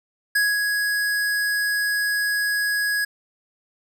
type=tone with ADSR envelope; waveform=square; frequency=1665 Hz; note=G#6; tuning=4 cents sharp; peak=-17 dBFS; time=0.35-3.05 s; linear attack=8 ms; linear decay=210 ms; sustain=-4 dB; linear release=8 ms; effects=none